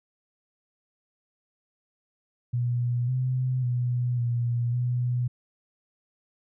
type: tone with pitch steps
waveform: sine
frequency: 121.4 / 128.1 / 122.9 / 119.5 / 123.1 Hz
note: B2 / C3 / B2 / A#2 / B2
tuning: -29 / -36 / -8 / +43 / -5 cents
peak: -23 dBFS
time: 2.53-5.28 s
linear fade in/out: 10 ms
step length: 550 ms
effects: none